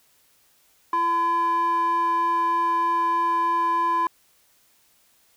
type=tone with band-pass filter; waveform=square; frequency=337.9 Hz; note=E4; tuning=43 cents sharp; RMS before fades=-22 dBFS; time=0.93-4.07 s; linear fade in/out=2 ms; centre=1100 Hz; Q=8.9; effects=white hiss -61 dBFS RMS until 5.36 s